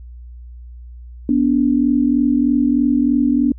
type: tone pair together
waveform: sine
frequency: 245 / 288.2 Hz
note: B3 / D4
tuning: -14 / -33 cents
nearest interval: minor third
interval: 281 cents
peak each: -15 dBFS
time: 1.29-3.52 s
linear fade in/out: 2 ms
effects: added 60 Hz sine -33 dBFS peak until 3.58 s